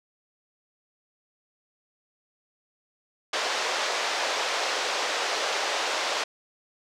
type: band-pass noise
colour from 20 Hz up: pink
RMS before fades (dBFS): -28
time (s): 3.33-6.24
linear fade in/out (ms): 5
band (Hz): 480 to 6200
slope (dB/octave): 24
effects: none